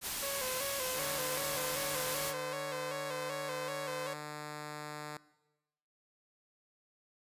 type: noise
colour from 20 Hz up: white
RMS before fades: -37 dBFS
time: 0.01-2.34 s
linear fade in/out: 50 ms
type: tone with vibrato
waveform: sawtooth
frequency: 534 Hz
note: C5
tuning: 35 cents sharp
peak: -34 dBFS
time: 0.22-4.14 s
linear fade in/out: 10 ms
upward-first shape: square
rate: 2.6 Hz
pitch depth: 69 cents each way
type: tone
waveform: 5% pulse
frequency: 150 Hz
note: D3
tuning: 37 cents sharp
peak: -30 dBFS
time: 0.96-5.17 s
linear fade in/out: 2 ms
effects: noise-tail reverb RT60 1.0 s tail -19 dB re dry + resampled to 32000 Hz